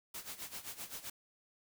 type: noise with tremolo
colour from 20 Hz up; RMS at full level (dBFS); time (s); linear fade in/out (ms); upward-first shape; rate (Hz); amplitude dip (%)
white; -43; 0.14-1.1; 5; sine; 7.7; 80
effects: none